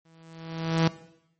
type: tone with exponential growth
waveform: sawtooth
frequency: 163.4 Hz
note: E3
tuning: 15 cents flat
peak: -14 dBFS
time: 0.05-0.88 s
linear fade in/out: 5 ms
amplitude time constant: 180 ms
effects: noise-tail reverb RT60 0.8 s tail -17 dB re dry + MP3 32 kbps